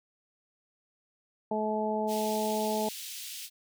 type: harmonic tone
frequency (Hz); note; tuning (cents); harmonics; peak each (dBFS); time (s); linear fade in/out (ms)
215.1; A3; -39; 1 / 2 / 3 / 4; -33 / -33 / -33 / -33; 1.51-2.89; 5
type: high-pass noise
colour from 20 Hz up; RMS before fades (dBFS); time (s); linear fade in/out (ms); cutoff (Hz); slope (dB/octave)
pink; -41; 2.07-3.5; 50; 2800; 24
effects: none